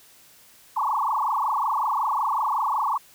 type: tone with frequency modulation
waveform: sine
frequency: 1000 Hz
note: B5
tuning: 21 cents sharp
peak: -21 dBFS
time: 0.76-2.98 s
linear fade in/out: 10 ms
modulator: 25.4 Hz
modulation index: 6.2
effects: white hiss -53 dBFS RMS until 3.14 s